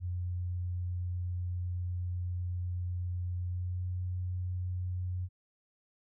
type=tone with pitch glide; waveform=sine; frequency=89.2 to 90.6 Hz; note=F2 to F#2; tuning=+37 to -36 cents; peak=-32 dBFS; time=0-5.29 s; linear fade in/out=50 ms; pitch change=+27 cents; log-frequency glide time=3.43-3.92 s; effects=none